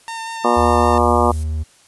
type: tone with vibrato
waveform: sawtooth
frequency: 907 Hz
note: A#5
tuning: 48 cents flat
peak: -22 dBFS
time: 0.08-0.98 s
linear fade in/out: 0 ms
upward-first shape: square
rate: 5.3 Hz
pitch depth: 9 cents each way
type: harmonic tone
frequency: 120 Hz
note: B2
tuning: 49 cents flat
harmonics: 2 / 3 / 4 / 5 / 6 / 7 / 8 / 9 / 10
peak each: -21 / -21 / -21 / -21 / -21 / -21 / -21 / -21 / -21 dBFS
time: 0.44-1.32 s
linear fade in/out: 10 ms
type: noise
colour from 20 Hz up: violet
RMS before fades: -34 dBFS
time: 0.53-1.44 s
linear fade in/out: 10 ms
type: tone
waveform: triangle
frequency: 77.78 Hz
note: D#2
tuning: in tune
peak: -17 dBFS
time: 0.56-1.64 s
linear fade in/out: 20 ms
effects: white hiss -51 dBFS RMS until 1.87 s + resampled to 24000 Hz